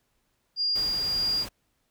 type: tone with tremolo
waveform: sine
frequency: 4817 Hz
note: D8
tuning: 43 cents sharp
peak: -23 dBFS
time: 0.56-1.46 s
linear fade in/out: 50 ms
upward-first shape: sine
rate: 1.7 Hz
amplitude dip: 25%
type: noise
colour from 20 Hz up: pink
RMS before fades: -40 dBFS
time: 0.75-1.49 s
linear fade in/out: 10 ms
effects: pink hiss -73 dBFS RMS until 1.9 s